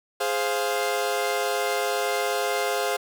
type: chord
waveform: sawtooth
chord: F minor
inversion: first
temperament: equal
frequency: 415.3 / 523.3 / 698.5 Hz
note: Ab4 / C5 / F5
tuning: 0 / 0 / 0 cents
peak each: -24 dBFS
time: 0.2-2.97 s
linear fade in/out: 10 ms
effects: none